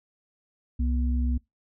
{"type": "tone pair together", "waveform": "sine", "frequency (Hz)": [65.34, 241.9], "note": ["C2", "B3"], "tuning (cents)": [-2, -36], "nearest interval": "octave + major seventh", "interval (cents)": 2266, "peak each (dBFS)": [-23, -31], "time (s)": [0.79, 1.38], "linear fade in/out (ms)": 10, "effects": ["noise-tail reverb RT60 0.2 s tail -24 dB re dry"]}